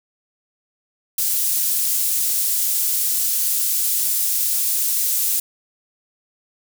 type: high-pass noise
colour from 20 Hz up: pink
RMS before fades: -20 dBFS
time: 1.18-5.4 s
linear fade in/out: 5 ms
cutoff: 9600 Hz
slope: 12 dB/octave
effects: none